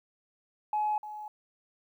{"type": "tone with echo", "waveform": "sine", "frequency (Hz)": 847, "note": "G#5", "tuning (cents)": 34, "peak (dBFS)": -25, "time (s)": [0.73, 0.98], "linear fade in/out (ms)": 2, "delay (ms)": 300, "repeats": 1, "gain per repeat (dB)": -13, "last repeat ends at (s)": 1.28, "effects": ["tanh soft clip ceiling -22 dBFS", "11-bit"]}